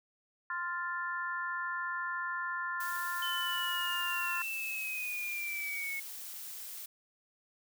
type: chord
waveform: sine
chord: F major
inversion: second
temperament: equal with one note detuned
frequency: 1042.9 / 1396.9 / 1760 Hz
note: C6 / F6 / A6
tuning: -6 / 0 / 0 cents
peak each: -38 dBFS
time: 0.5-4.42 s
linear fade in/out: 2 ms
type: noise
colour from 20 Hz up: blue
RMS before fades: -44 dBFS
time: 2.8-6.86 s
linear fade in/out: 5 ms
type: linear sweep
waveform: sine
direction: down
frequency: 3062 to 2184 Hz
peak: -35 dBFS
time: 3.22-6 s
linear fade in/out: 5 ms
effects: none